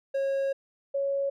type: tone pair in turn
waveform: triangle / sine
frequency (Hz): 546 / 554.6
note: C#5 / C#5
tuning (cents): -26 / +1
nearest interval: unison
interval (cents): 27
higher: second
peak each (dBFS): -23 / -25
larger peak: first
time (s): 0.14-0.53 / 0.94-1.3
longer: first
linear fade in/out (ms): 10
effects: none

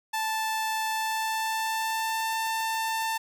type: tone with pitch glide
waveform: sawtooth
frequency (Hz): 879 to 892.8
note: A5 to A5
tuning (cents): -2 to +25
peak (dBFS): -23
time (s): 0.13-3.18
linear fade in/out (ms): 10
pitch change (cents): +27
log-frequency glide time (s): 0.9-2.35
effects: none

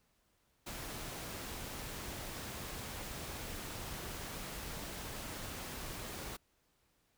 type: noise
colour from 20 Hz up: pink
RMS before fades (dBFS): -44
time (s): 0.66-6.37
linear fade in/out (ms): 10
effects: pink hiss -75 dBFS RMS until 7.17 s

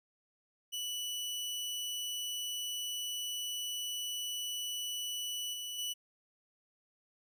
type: tone with level steps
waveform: sawtooth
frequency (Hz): 2960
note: F#7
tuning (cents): 0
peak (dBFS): -33 / -36 / -32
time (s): 0.72-5.94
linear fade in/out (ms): 20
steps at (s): 5.53 / 5.78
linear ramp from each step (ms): 10
effects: none

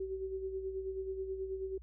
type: tone with tremolo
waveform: sine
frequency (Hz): 382.1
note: G4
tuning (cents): -44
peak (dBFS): -34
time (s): 0-1.78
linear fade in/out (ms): 5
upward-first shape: sine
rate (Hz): 9.3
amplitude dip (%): 55
effects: added 60 Hz sine -49 dBFS peak until 1.82 s

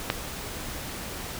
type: click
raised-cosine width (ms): 0.3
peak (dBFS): -7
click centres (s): 0.101
effects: pink hiss -36 dBFS RMS until 1.39 s

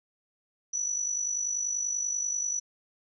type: tone with amplitude modulation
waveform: sine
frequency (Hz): 5920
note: F#8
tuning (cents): 0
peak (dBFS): -25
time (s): 0.73-2.6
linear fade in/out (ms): 10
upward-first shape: sine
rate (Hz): 50.3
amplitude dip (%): 60
effects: none

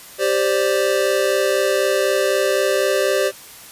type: chord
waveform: square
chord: G suspended fourth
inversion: none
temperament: equal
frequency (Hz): 392 / 523.3 / 587.3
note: G4 / C5 / D5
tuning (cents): 0 / 0 / 0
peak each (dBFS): -21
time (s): 0.18-3.32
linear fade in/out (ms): 50
effects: white hiss -40 dBFS RMS until 3.71 s + resampled to 32000 Hz

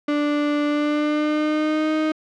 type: tone with pitch glide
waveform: 35% pulse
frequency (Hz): 293.7 to 311.2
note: D4 to D#4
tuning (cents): 0 to 0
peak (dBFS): -17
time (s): 0.08-2.12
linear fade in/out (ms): 5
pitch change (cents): +100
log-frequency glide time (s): 0.66-1.92
effects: low-pass 3000 Hz 12 dB/octave

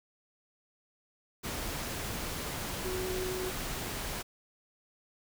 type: tone in noise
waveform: sine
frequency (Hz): 370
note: F#4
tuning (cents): 0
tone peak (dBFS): -34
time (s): 2.84-3.51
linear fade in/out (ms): 20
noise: pink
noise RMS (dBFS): -37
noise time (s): 1.43-4.23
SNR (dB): 0
effects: none

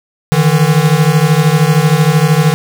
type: beating tone pair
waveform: square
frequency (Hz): 148.6 / 161.6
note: D3 / E3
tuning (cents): +21 / -34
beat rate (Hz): 13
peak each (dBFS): -11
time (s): 0.32-2.54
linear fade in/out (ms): 0
effects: none

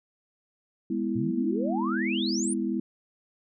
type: chord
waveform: sine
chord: E major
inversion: first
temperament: just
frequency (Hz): 206 / 247.2 / 329.6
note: G#3 / B3 / E4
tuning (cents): -14 / +2 / 0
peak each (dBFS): -30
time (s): 0.9-2.8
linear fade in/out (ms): 5
type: exponential sweep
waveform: sine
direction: up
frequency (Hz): 110.3 to 9956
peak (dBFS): -30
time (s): 1.15-2.54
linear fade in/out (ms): 10
effects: none

